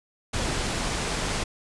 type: low-pass noise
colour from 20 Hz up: pink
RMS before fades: -28 dBFS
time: 0.33-1.44 s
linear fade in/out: 10 ms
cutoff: 9400 Hz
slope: 24 dB/octave
effects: resampled to 24000 Hz